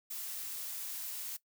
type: noise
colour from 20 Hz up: blue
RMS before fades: -41 dBFS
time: 0.1-1.37 s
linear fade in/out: 10 ms
effects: noise-tail reverb RT60 0.1 s tail -18 dB re dry